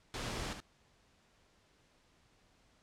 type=noise with echo; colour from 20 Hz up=pink; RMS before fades=-40 dBFS; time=0.14-0.53 s; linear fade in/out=0 ms; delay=72 ms; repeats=1; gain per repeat=-7 dB; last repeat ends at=0.602 s; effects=pink hiss -69 dBFS RMS until 2.82 s + low-pass 7000 Hz 12 dB/octave